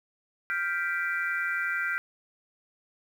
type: chord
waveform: sine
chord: G dominant seventh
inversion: third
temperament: equal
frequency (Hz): 1396.9 / 1568 / 1975.5 / 2349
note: F6 / G6 / B6 / D7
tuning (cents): 0 / 0 / 0 / 0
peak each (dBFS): -31 / -31 / -33 / -37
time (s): 0.5-1.98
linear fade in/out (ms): 0
effects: 9-bit